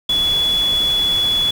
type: tone in noise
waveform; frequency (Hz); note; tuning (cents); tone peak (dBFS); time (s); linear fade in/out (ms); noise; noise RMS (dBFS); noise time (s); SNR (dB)
sine; 3407; G#7; +44; -14; 0.09-1.51; 5; pink; -29; 0.09-1.51; +12
effects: none